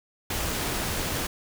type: noise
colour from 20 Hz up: pink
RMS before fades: -29 dBFS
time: 0.3-1.27 s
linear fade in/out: 5 ms
effects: none